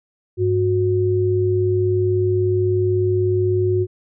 sine tone pair together, 101.22 / 364.9 Hz, G#2 / F#4, -44 / -24 cents, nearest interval octave + minor seventh, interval 2220 cents, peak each -19 / -17 dBFS, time 0.37-3.87 s, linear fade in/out 50 ms, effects none

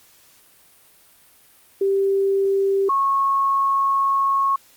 sine tone pair in turn, 392 / 1096 Hz, G4 / C#6, 0 / -20 cents, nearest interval octave + tritone, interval 1780 cents, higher second, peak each -16 dBFS, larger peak neither, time 1.81-2.89 / 2.89-4.56 s, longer second, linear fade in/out 5 ms, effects white hiss -53 dBFS RMS until 4.76 s + Opus 48 kbps

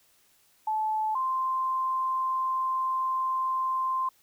sine tone pair in turn, 867 / 1044.5 Hz, A5 / C6, -26 / -3 cents, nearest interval minor third, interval 323 cents, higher second, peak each -25 dBFS, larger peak neither, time 0.67-1.15 / 1.15-4.09 s, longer second, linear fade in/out 5 ms, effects white hiss -64 dBFS RMS until 4.22 s

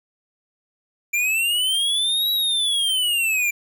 square linear two-way sweep, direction up then down, 2349 to 3902 to 2349 Hz, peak -19 dBFS, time 1.13-3.51 s, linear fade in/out 10 ms, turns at 2.31 s, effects 9-bit

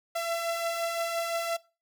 sawtooth beating tone pair, 668 / 673.8 Hz, E5 / E5, +23 / +38 cents, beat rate 5.8 Hz, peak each -33 / -26 dBFS, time 0.15-1.57 s, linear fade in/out 10 ms, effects noise-tail reverb RT60 0.3 s tail -21 dB re dry

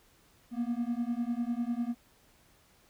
triangle beating tone pair, 233.1 / 243.1 Hz, A#3 / B3, 0 / -27 cents, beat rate 10 Hz, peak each -31 dBFS, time 0.51-1.95 s, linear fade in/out 50 ms, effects pink hiss -64 dBFS RMS until 2.89 s

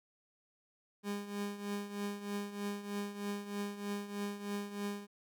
30% pulse tone with tremolo, 203.4 Hz, G#3, 36 cents flat, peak -32 dBFS, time 1.03-5.07 s, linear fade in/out 50 ms, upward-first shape triangle, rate 3.2 Hz, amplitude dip 75%, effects none

